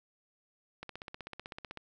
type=click train; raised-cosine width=0.3 ms; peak=-26 dBFS; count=16; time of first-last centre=0.83-1.773 s; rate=15.9 Hz; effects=none